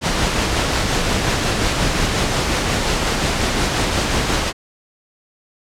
pink noise with tremolo, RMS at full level -17 dBFS, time 0.01-4.53 s, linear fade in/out 50 ms, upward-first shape sine, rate 5.6 Hz, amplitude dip 25%, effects low-pass 7000 Hz 12 dB/octave

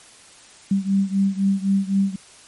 sine beating tone pair, 194.2 / 198.1 Hz, G3 / G3, -16 / +18 cents, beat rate 3.9 Hz, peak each -19 / -21 dBFS, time 0.71-2.16 s, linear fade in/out 5 ms, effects white hiss -47 dBFS RMS until 2.47 s + MP3 48 kbps

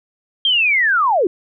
sine linear sweep, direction down, 3234 to 320.1 Hz, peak -12 dBFS, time 0.45-1.27 s, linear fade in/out 2 ms, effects none

